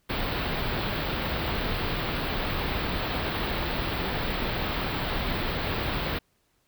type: band-stop noise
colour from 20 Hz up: pink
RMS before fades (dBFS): -29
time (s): 0.09-6.19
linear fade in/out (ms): 10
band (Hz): 4400 to 16000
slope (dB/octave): 48
effects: pink hiss -70 dBFS RMS until 6.67 s